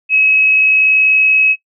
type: tone with amplitude modulation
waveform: sine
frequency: 2562 Hz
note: E7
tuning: 50 cents flat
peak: -7 dBFS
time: 0.09-1.56 s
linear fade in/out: 50 ms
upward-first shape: sine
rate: 60.6 Hz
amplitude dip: 25%
effects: noise-tail reverb RT60 0.1 s tail -21 dB re dry